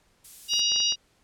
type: noise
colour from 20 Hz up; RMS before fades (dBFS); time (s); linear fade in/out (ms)
violet; -40; 0.24-0.61; 10
type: harmonic tone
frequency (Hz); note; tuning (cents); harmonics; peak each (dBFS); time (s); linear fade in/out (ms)
951; A#5; +34; 3 / 4 / 5 / 6; -25 / -28 / -28 / -28; 0.48-0.96; 50
type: clicks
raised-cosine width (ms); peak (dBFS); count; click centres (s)
0.5; -27; 6; 0.536 / 0.594 / 0.719 / 0.761 / 0.803 / 0.923
effects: pink hiss -65 dBFS RMS until 1.23 s + low-pass 10000 Hz 12 dB/octave